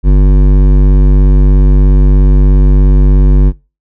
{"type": "tone with hard clipping", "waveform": "sine", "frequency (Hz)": 48.45, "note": "G1", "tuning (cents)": -20, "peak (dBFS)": -4, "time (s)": [0.03, 3.53], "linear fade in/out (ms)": 50, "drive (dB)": 13, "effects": ["noise-tail reverb RT60 0.3 s tail -24 dB re dry"]}